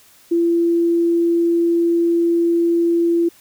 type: tone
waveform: sine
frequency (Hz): 339.1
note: E4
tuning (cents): +49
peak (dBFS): -13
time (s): 0.31-3.29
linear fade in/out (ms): 10
effects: white hiss -50 dBFS RMS until 3.4 s